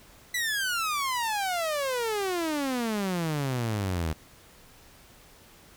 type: exponential sweep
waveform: sawtooth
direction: down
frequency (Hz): 2000 to 76.5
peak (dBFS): -23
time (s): 0.34-4.13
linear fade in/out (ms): 5
effects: pink hiss -54 dBFS RMS until 5.76 s